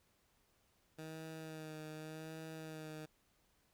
15% pulse tone with vibrato, 157.3 Hz, D#3, 19 cents sharp, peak -40 dBFS, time 0.98-3.06 s, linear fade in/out 10 ms, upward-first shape sine, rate 0.86 Hz, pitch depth 27 cents each way, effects pink hiss -75 dBFS RMS until 3.73 s

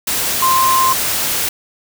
sine tone in noise, 1046.5 Hz, C6, in tune, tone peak -11 dBFS, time 0.42-0.93 s, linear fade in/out 5 ms, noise white, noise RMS -18 dBFS, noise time 0.07-1.49 s, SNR +4 dB, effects none

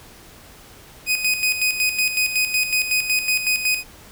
sawtooth tone with tremolo, 2500 Hz, D#7, 8 cents sharp, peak -13 dBFS, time 1.06-3.84 s, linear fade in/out 50 ms, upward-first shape square, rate 5.4 Hz, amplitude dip 60%, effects pink hiss -45 dBFS RMS until 4.11 s

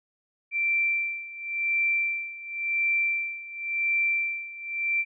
sine tone with tremolo, 2349 Hz, D7, in tune, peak -21 dBFS, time 0.51-5.05 s, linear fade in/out 50 ms, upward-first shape sine, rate 0.93 Hz, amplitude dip 85%, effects none

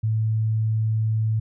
sine tone, 110 Hz, A2, in tune, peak -19 dBFS, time 0.03-1.4 s, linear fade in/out 10 ms, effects none

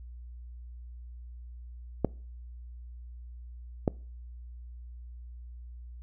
clicks, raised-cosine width 2 ms, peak -10 dBFS, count 2, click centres 2.047 / 3.878 s, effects noise-tail reverb RT60 0.4 s tail -24 dB re dry + added 60 Hz sine -42 dBFS peak until 6.02 s

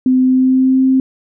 sine tone with pitch glide, 257 to 262.6 Hz, C4 to C4, -31 to +6 cents, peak -8 dBFS, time 0.06-1 s, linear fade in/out 2 ms, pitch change +37 cents, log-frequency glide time 0.21-0.84 s, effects none

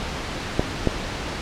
clicks, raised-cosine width 2 ms, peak -4 dBFS, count 2, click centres 0.595 / 0.873 s, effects pink hiss -29 dBFS RMS until 1.41 s + low-pass 5000 Hz 12 dB/octave

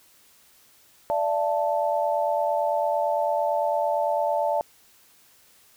sine chord, D suspended second, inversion none, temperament equal with one note detuned, 587.3 / 676.2 / 880 Hz, D5 / E5 / A5, 0 / +44 / 0 cents, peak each -25 / -26 / -26 dBFS, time 1.1-4.61 s, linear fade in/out 0 ms, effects white hiss -57 dBFS RMS until 5.76 s

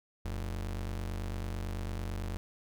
square ring-modulated tone, 65.41 Hz, C2, in tune, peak -32 dBFS, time 0.25-2.37 s, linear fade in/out 0 ms, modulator 24.5 Hz, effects none

